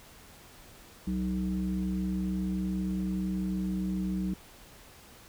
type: tone with frequency modulation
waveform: sine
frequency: 187.4 Hz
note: F#3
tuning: 22 cents sharp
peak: -28 dBFS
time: 1.07-4.34 s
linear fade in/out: 5 ms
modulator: 125 Hz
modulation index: 0.71
effects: pink hiss -53 dBFS RMS until 5.28 s